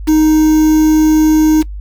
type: tone with quantisation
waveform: triangle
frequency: 311.1 Hz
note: D#4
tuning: in tune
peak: -4 dBFS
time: 0.07-1.63 s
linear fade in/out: 20 ms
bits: 4
effects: noise-tail reverb RT60 0.1 s tail -21 dB re dry + added 50 Hz sine -22 dBFS peak until 1.8 s